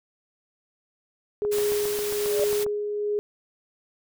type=tone with tremolo; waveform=sine; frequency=415.3 Hz; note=G#4; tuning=in tune; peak=-21 dBFS; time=1.42-3.19 s; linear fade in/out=0 ms; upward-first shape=sine; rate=1.2 Hz; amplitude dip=45%
type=click train; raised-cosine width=1 ms; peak=-22 dBFS; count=10; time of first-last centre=1.45-2.665 s; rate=7.41 Hz
type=noise; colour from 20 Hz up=white; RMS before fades=-33 dBFS; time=1.51-2.65 s; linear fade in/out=20 ms
type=tone with exponential growth; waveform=sine; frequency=587.3 Hz; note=D5; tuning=in tune; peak=-20 dBFS; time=2.2-2.44 s; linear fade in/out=2 ms; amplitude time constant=52 ms
effects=none